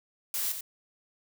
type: noise with echo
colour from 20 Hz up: blue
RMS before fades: -31 dBFS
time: 0.34-0.52 s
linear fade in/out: 2 ms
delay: 89 ms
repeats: 1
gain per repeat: -7 dB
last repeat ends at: 0.609 s
effects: none